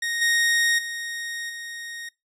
sawtooth tone with level steps, 1864.7 Hz, A#6, in tune, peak -21 / -15 / -26 / -30 dBFS, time 0.02-2.09 s, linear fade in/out 5 ms, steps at 0.21 / 0.78 / 1.49 s, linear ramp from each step 10 ms, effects noise-tail reverb RT60 0.2 s tail -23 dB re dry + low-pass 11000 Hz 12 dB/octave

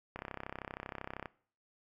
click train, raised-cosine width 0.5 ms, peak -25 dBFS, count 37, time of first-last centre 0.16-1.258 s, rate 32.8 Hz, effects noise-tail reverb RT60 0.5 s tail -21 dB re dry

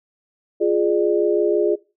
sine chord, D diminished, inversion first, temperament equal with one note detuned, 349.2 / 415.3 / 598.6 Hz, F4 / Ab4 / D5, 0 / 0 / +33 cents, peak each -19 / -18 / -23 dBFS, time 0.6-1.76 s, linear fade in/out 20 ms, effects noise-tail reverb RT60 0.3 s tail -21 dB re dry

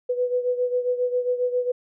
sine beating tone pair, 493.9 / 501.3 Hz, B4 / B4, 0 / +26 cents, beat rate 7.4 Hz, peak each -22 / -27 dBFS, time 0.09-1.72 s, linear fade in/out 10 ms, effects none

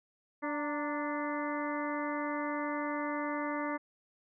harmonic tone with a mistuned harmonic, 292.8 Hz, D4, 5 cents flat, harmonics 1 / 2 / 3 / 4 / 5 / 6 / 7, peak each -36 / -39 / -40 / -40 / -46 / -44 / -44 dBFS, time 0.42-3.78 s, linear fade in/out 20 ms, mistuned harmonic 3, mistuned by +64 cents, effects none

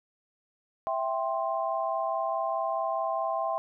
sine chord, C major, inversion first, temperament equal with one note detuned, 659.3 / 784 / 1050.7 Hz, E5 / G5 / C6, 0 / 0 / +7 cents, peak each -30 / -32 / -32 dBFS, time 0.87-3.58 s, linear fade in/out 0 ms, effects none

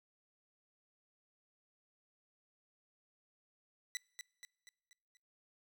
15% pulse tone with echo, 1975.5 Hz, B6, in tune, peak -31 dBFS, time 3.95-3.97 s, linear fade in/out 0 ms, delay 240 ms, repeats 5, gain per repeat -6 dB, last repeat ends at 5.17 s, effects noise-tail reverb RT60 0.8 s tail -26 dB re dry

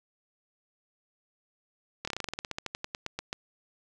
slowing click train, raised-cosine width 0.2 ms, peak -16 dBFS, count 20, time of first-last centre 2.05-3.329 s, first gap 25 ms, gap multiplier 1.1, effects none

